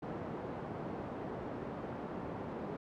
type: band-pass noise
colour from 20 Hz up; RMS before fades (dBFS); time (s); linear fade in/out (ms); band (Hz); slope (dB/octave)
pink; -42; 0.02-2.77; 10; 150 to 850; 12
effects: none